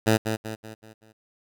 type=tone with echo; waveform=10% pulse; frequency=110 Hz; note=A2; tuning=in tune; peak=-9 dBFS; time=0.06-0.18 s; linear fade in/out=20 ms; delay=190 ms; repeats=5; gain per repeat=-7 dB; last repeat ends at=1.13 s; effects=none